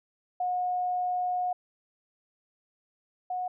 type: tone pair in turn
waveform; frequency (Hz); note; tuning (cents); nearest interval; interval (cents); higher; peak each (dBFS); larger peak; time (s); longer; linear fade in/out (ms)
sine; 724 / 729.5; F#5 / F#5; -38 / -25; unison; 13; second; -26 / -29; first; 0.4-1.53 / 3.3-3.48; first; 5
effects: none